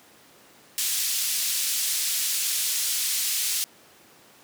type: band-pass noise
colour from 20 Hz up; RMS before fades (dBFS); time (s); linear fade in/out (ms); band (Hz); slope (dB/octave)
white; -26; 0.78-3.64; 0; 3100 to 12000; 12
effects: pink hiss -53 dBFS RMS until 4.43 s + high-pass 200 Hz 12 dB/octave